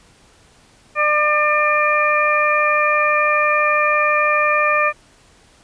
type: harmonic tone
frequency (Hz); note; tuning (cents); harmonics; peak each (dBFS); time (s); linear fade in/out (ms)
599; D5; +34; 1 / 2 / 3 / 4; -20 / -17 / -21 / -19; 0.95-4.93; 50
effects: pink hiss -51 dBFS RMS until 5.63 s + resampled to 22050 Hz